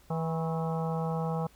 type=harmonic tone with a mistuned harmonic; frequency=162.9 Hz; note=E3; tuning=20 cents flat; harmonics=1 / 3 / 4 / 5 / 6 / 7 / 8; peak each=-30 / -36 / -41 / -37 / -46 / -43 / -45 dBFS; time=0.1-1.47 s; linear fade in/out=5 ms; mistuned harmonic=7; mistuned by=-71 cents; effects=added 60 Hz sine -61 dBFS peak until 1.55 s + pink hiss -61 dBFS RMS until 1.55 s